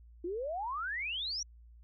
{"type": "exponential sweep", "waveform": "sine", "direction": "up", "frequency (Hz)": [331.2, 5920], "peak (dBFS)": -34, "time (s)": [0.24, 1.43], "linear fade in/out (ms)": 5, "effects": ["added 58 Hz sine -53 dBFS peak until 1.83 s"]}